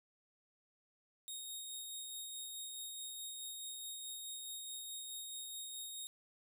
15% pulse tone with tremolo, 3729 Hz, A#7, in tune, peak -36 dBFS, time 1.28-6.07 s, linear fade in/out 0 ms, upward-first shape sine, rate 4.7 Hz, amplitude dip 25%, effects none

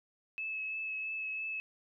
sine tone with vibrato, 2597 Hz, E7, 26 cents flat, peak -35 dBFS, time 0.38-1.6 s, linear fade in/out 0 ms, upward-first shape triangle, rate 3 Hz, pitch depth 17 cents each way, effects none

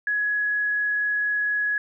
sine tone with frequency modulation, 1679 Hz, G#6, 18 cents sharp, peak -21 dBFS, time 0.07-1.78 s, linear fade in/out 2 ms, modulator 24.2 Hz, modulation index 0.2, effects none

